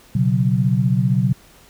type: chord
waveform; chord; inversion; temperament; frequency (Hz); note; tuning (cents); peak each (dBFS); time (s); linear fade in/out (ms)
sine; B suspended second; none; just; 123.47 / 138.9 / 185.21; B2 / C#3 / F#3; 0 / +4 / +2; -18 / -19 / -19; 0.15-1.33; 5
effects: pink hiss -49 dBFS RMS until 1.69 s